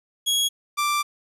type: tone pair in turn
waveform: sawtooth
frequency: 3321 / 1176.8 Hz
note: G#7 / D6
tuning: -1 / +3 cents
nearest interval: octave + tritone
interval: 1796 cents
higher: first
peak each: -16 / -17 dBFS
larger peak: first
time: 0.26-0.49 / 0.77-1.03 s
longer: second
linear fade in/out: 20 ms
effects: resampled to 32000 Hz + 9-bit